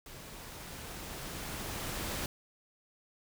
pink noise with level ramp, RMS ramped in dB -49 to -36 dBFS, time 0.06-2.26 s, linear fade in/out 2 ms, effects none

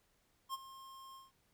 square tone with ADSR envelope, 1067 Hz, C6, 34 cents sharp, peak -37 dBFS, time 0.49-1.32 s, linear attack 48 ms, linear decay 27 ms, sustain -15 dB, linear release 170 ms, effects pink hiss -75 dBFS RMS until 1.53 s

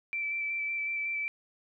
sine tone with vibrato, 2329 Hz, D7, 15 cents flat, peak -30 dBFS, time 0.13-1.28 s, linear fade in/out 0 ms, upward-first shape square, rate 5.4 Hz, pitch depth 12 cents each way, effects none

